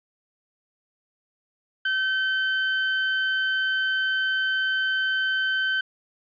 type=tone; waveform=35% pulse; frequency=1539 Hz; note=G6; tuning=32 cents flat; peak=-20 dBFS; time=1.85-5.81 s; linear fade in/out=5 ms; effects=resampled to 11025 Hz